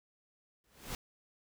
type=noise with exponential growth; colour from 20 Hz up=pink; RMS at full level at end=-37 dBFS; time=0.64-0.95 s; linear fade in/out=1 ms; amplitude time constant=66 ms; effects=none